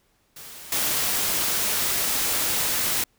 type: noise with level steps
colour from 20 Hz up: white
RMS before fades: -41 / -24 dBFS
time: 0.36-3.04 s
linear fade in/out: 5 ms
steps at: 0.72 s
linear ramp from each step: 2 ms
effects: pink hiss -66 dBFS RMS until 3.18 s